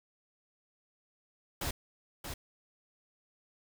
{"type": "noise with echo", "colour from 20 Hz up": "pink", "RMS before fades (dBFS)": -35, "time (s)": [1.61, 1.71], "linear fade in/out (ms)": 5, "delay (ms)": 630, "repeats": 1, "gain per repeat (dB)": -6, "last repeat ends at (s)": 2.34, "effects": []}